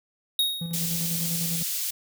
square tone with exponential decay, 3755 Hz, A#7, 12 cents sharp, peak -19 dBFS, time 0.39-0.95 s, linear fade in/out 2 ms, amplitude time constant 120 ms
triangle tone with tremolo, 168.1 Hz, E3, 34 cents sharp, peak -26 dBFS, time 0.61-1.63 s, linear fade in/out 5 ms, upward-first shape square, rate 10 Hz, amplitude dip 40%
white high-pass noise, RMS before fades -29 dBFS, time 0.73-1.91 s, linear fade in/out 10 ms, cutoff 3400 Hz, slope 12 dB/octave
effects none

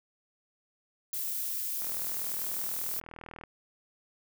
violet noise, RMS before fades -34 dBFS, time 1.13-3 s, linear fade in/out 2 ms
click train, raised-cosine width 0.5 ms, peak -30 dBFS, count 66, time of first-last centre 1.82-3.437 s, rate 40.2 Hz
effects none

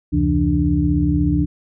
sine tone cluster, 72.2 / 88.6 / 132.6 / 166.4 / 294.8 Hz, D2 / F2 / C3 / E3 / D4, -29 / +25 / +23 / +17 / +7 cents, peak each -20 / -25 / -25 / -20 / -18 dBFS, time 0.12-1.46 s, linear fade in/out 20 ms, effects none

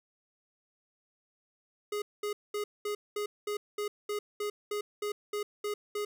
square tone bursts, 415.3 Hz, G#4, in tune, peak -32 dBFS, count 14, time 1.92-6.05 s, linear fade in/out 5 ms, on 100 ms, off 210 ms, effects 12-bit

